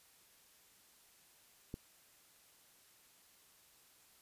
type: click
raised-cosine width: 3 ms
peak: -29 dBFS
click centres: 1.741 s
effects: white hiss -66 dBFS RMS until 4.21 s + resampled to 32000 Hz